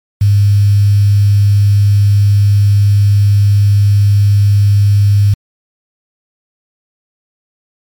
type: tone with quantisation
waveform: sine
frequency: 101.5 Hz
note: G#2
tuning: 39 cents flat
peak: -5 dBFS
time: 0.21-5.34 s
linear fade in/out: 5 ms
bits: 5
effects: MP3 96 kbps